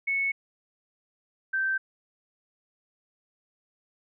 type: tone pair in turn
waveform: sine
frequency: 2206 / 1556.6 Hz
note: C#7 / G6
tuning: -9 / -13 cents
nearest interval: tritone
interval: 604 cents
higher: first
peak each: -24 dBFS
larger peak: neither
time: 0.07-0.32 / 1.53-1.78 s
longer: neither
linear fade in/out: 10 ms
effects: none